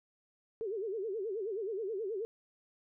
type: tone with vibrato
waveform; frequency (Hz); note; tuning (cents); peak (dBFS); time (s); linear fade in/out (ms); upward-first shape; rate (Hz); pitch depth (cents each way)
sine; 415.3; G#4; 0; -34; 0.61-2.25; 0; sine; 9.4; 190
effects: none